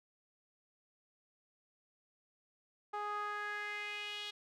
sawtooth tone with band-pass filter sweep, 415.3 Hz, G#4, in tune, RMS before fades -41 dBFS, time 2.93-4.31 s, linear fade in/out 10 ms, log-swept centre 1000 to 3400 Hz, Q 3.6, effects none

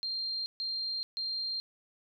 sine tone bursts, 4186 Hz, C8, in tune, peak -32 dBFS, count 3, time 0.03-1.6 s, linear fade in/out 0 ms, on 430 ms, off 140 ms, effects none

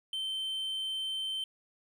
triangle tone, 3101 Hz, G7, 19 cents flat, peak -31 dBFS, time 0.13-1.44 s, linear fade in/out 2 ms, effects none

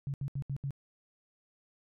sine tone bursts, 138.59 Hz, C#3, in tune, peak -32 dBFS, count 5, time 0.07-0.707 s, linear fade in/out 0 ms, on 69 ms, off 73 ms, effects none

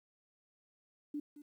sine tone with echo, 293.7 Hz, D4, in tune, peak -36 dBFS, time 1.14-1.2 s, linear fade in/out 5 ms, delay 220 ms, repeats 1, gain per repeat -14 dB, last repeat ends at 1.42 s, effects 12-bit

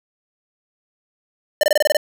square tone bursts, 601 Hz, D5, 40 cents sharp, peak -12 dBFS, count 8, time 1.61-1.969 s, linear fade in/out 2 ms, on 23 ms, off 25 ms, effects none

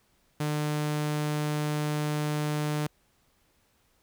sawtooth tone, 150 Hz, D3, 37 cents sharp, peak -23 dBFS, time 0.4-2.87 s, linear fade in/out 5 ms, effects pink hiss -68 dBFS RMS until 4.02 s

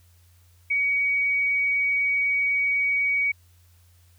sine tone, 2256 Hz, C#7, 30 cents sharp, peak -20 dBFS, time 0.7-3.32 s, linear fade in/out 10 ms, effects added 87 Hz sine -54 dBFS peak until 4.18 s + white hiss -63 dBFS RMS until 4.18 s

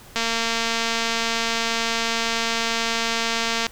click train, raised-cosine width 0.2 ms, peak -6 dBFS, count 804, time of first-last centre 0.16-3.667 s, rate 229 Hz, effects pink hiss -46 dBFS RMS until 3.71 s

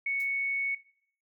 sine tone, 2217 Hz, C#7, in tune, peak -27 dBFS, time 0.06-0.75 s, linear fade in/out 5 ms
blue noise with exponential decay, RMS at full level -44 dBFS, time 0.2-0.31 s, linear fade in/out 1 ms, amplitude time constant 23 ms
effects noise-tail reverb RT60 0.6 s tail -19 dB re dry + MP3 96 kbps

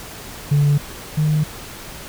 sine tone pair in turn, 144.5 / 152.69 Hz, D3 / D#3, -28 / -32 cents, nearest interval minor second, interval 96 cents, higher second, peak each -10 / -13 dBFS, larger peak first, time 0.51-0.78 / 1.17-1.44 s, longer neither, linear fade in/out 10 ms, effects tanh soft clip ceiling -10 dBFS + pink hiss -35 dBFS RMS until 2.08 s

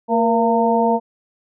harmonic tone with a mistuned harmonic, 228.1 Hz, A#3, 37 cents flat, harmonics 1 / 2 / 3 / 4, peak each -19 / -19 / -19 / -19 dBFS, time 0.08-1 s, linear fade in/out 50 ms, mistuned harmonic 2, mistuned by +55 cents, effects none

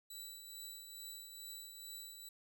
15% pulse tone with tremolo, 3951 Hz, B7, in tune, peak -39 dBFS, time 0.1-2.29 s, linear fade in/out 5 ms, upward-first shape triangle, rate 2.3 Hz, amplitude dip 50%, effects none

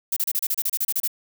violet noise bursts, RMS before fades -23 dBFS, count 13, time 0.12-1.077 s, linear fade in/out 5 ms, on 45 ms, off 31 ms, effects none

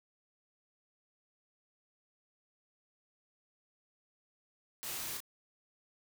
white noise with echo, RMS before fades -42 dBFS, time 4.83-5.17 s, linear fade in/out 0 ms, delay 33 ms, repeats 1, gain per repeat -2 dB, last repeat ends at 5.203 s, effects none

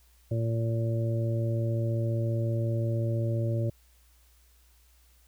harmonic tone, 114.4 Hz, A#2, 32 cents flat, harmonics 1 / 2 / 3 / 4 / 5, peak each -26 / -39 / -36 / -44 / -36 dBFS, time 0.31-3.7 s, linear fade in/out 5 ms, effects added 60 Hz sine -59 dBFS peak until 5.27 s + white hiss -65 dBFS RMS until 5.27 s

